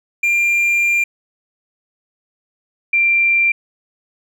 triangle / sine tone pair in turn, 2388 / 2367 Hz, D7 / D7, +28 / +13 cents, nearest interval unison, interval 15 cents, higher first, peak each -11 dBFS, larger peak neither, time 0.23-1.04 / 2.93-3.52 s, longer first, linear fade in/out 5 ms, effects none

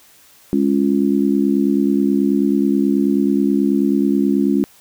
sine chord, Db major, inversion second, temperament just, 207.9 / 277.2 / 346.5 Hz, Ab3 / Db4 / F4, +2 / 0 / -14 cents, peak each -17 / -16 / -20 dBFS, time 0.53-4.64 s, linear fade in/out 0 ms, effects white hiss -49 dBFS RMS until 4.8 s

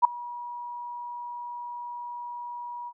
sine tone with ADSR envelope, 963 Hz, B5, 44 cents flat, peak -11 dBFS, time 0.02-2.93 s, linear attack 28 ms, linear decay 5 ms, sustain -23 dB, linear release 55 ms, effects none

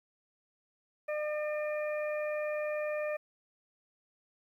harmonic tone, 603 Hz, D5, 46 cents sharp, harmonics 1 / 2 / 3 / 4, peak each -32 / -45 / -43 / -44 dBFS, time 1.08-3.17 s, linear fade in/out 10 ms, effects 11-bit

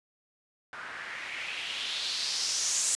blue noise with low-pass filter sweep, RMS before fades -33 dBFS, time 0.73-2.95 s, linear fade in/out 0 ms, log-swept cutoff 1400 to 7800 Hz, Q 3, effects resampled to 24000 Hz

